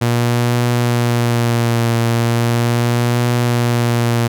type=tone with vibrato; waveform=sawtooth; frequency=118.6 Hz; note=A#2; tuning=30 cents sharp; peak=-9 dBFS; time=0.01-4.28 s; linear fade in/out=10 ms; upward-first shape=triangle; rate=0.38 Hz; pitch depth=35 cents each way; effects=none